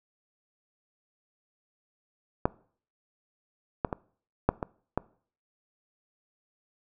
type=clicks; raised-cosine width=1 ms; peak=-8 / -11 / -16 / -6 / -16 / -12 dBFS; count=6; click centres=2.455 / 3.848 / 3.928 / 4.49 / 4.628 / 4.976 s; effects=noise-tail reverb RT60 0.5 s tail -22 dB re dry